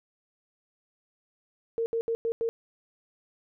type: tone bursts at uneven times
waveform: sine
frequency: 458.6 Hz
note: A#4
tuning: 28 cents flat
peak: -25 dBFS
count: 5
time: 1.78-1.86 / 1.93-2.01 / 2.08-2.15 / 2.25-2.32 / 2.41-2.49 s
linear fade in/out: 0 ms
effects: none